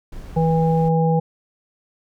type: noise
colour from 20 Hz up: brown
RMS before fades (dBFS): -35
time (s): 0.12-0.89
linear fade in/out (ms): 5
type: harmonic tone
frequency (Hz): 162.7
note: E3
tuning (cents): -22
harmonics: 1 / 3 / 5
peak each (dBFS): -16 / -21 / -23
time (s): 0.36-1.2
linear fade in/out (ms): 10
effects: none